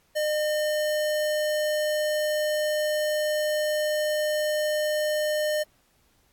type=tone; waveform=square; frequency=607 Hz; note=D#5; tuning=43 cents flat; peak=-24 dBFS; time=0.15-5.64 s; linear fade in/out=20 ms; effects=pink hiss -65 dBFS RMS until 6.32 s + AAC 64 kbps